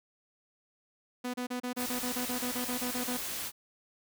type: tone bursts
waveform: sawtooth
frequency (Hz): 248.2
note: B3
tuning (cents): +9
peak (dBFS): -29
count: 15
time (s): 1.24-3.173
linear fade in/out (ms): 10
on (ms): 99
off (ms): 32
type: noise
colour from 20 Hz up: white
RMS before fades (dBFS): -37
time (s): 1.76-3.52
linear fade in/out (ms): 50
effects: none